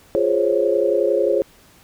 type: chord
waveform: sine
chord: Db major seventh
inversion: first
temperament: equal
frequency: 349.2 / 415.3 / 523.3 / 554.4 Hz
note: F4 / Ab4 / C5 / Db5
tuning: 0 / 0 / 0 / 0 cents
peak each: -22 / -20 / -21 / -20 dBFS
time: 0.15-1.42 s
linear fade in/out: 0 ms
effects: pink hiss -51 dBFS RMS until 1.83 s